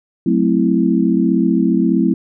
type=chord; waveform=sine; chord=F# half-diminished seventh; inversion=none; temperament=equal; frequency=185 / 220 / 261.6 / 329.6 Hz; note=F#3 / A3 / C4 / E4; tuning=0 / 0 / 0 / 0 cents; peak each=-17 dBFS; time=0.26-2.14 s; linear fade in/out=5 ms; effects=none